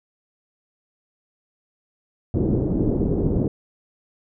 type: low-pass noise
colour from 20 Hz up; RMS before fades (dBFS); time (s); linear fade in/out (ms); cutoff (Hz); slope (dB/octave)
white; -21; 2.34-3.48; 2; 380; 24
effects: none